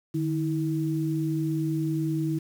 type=tone pair together; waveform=sine; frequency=151.8 / 321.7 Hz; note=D#3 / E4; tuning=-42 / -42 cents; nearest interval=octave + minor second; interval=1300 cents; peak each=-27 dBFS; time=0.14-2.39 s; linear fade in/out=10 ms; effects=8-bit